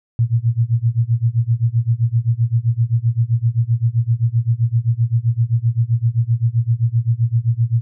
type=tone with tremolo; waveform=sine; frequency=116.54 Hz; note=A#2; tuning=in tune; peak=-10 dBFS; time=0.19-7.81 s; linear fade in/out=0 ms; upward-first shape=sine; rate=7.7 Hz; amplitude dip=95%; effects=none